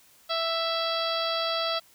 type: harmonic tone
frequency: 661 Hz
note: E5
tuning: 5 cents sharp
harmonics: 1 / 2 / 3 / 4 / 5 / 6 / 7 / 8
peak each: -30 / -31 / -40 / -40 / -33 / -35 / -34 / -43 dBFS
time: 0.29-1.8 s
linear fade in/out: 20 ms
effects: white hiss -58 dBFS RMS until 1.94 s